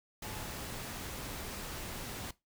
sine tone in noise, 860 Hz, A5, 40 cents flat, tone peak -52 dBFS, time 0.23-0.46 s, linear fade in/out 5 ms, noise pink, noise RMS -42 dBFS, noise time 0.22-2.31 s, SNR -13 dB, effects noise-tail reverb RT60 0.2 s tail -19 dB re dry

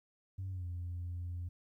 sine tone with pitch glide, 95 to 87.62 Hz, F#2 to F2, +46 to +6 cents, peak -36 dBFS, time 0.38-1.49 s, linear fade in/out 10 ms, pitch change -140 cents, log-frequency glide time 0.5-0.66 s, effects tanh soft clip ceiling -35 dBFS + 13-bit

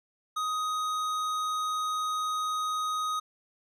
sine tone with tanh clipping, 1252 Hz, D#6, 10 cents sharp, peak -30 dBFS, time 0.36-3.2 s, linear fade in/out 10 ms, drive 15 dB, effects none

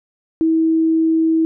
sine tone, 323.1 Hz, E4, 35 cents flat, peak -12 dBFS, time 0.41-1.45 s, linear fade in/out 0 ms, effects none

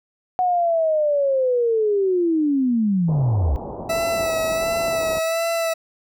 sine linear sweep, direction down, 739 to 61.6 Hz, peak -16 dBFS, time 0.39-3.56 s, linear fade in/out 0 ms
white low-pass noise, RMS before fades -32 dBFS, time 3.08-5.19 s, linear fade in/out 5 ms, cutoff 890 Hz, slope 48 dB/octave
40% pulse tone with vibrato, 657 Hz, E5, 6 cents flat, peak -19 dBFS, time 3.89-5.74 s, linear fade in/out 10 ms, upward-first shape sine, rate 1.4 Hz, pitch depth 33 cents each way
effects none

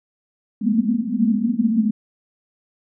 pink band-pass noise, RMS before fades -19 dBFS, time 0.61-1.91 s, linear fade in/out 10 ms, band 210 to 240 Hz, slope 96 dB/octave, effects none

